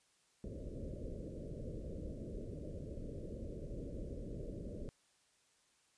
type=low-pass noise; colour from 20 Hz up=pink; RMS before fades=-45 dBFS; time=0.44-4.89 s; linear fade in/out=0 ms; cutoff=600 Hz; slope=96 dB/octave; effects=white hiss -73 dBFS RMS until 5.97 s + resampled to 22050 Hz